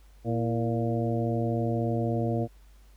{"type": "harmonic tone with a mistuned harmonic", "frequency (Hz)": 116.54, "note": "A#2", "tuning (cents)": 0, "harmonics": [1, 2, 3, 4, 5, 6], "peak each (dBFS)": [-28, -31, -33, -34, -35, -36], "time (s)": [0.24, 2.48], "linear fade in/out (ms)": 50, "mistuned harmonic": 3, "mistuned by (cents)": -64, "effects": ["added 50 Hz sine -51 dBFS peak until 2.96 s", "pink hiss -64 dBFS RMS until 2.96 s"]}